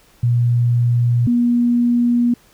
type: tone pair in turn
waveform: sine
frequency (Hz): 120 / 240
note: B2 / B3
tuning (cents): -49 / -49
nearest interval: octave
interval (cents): 1200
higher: second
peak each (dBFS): -12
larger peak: neither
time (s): 0.23-1.27 / 1.27-2.34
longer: second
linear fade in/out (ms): 5
effects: pink hiss -52 dBFS RMS until 2.53 s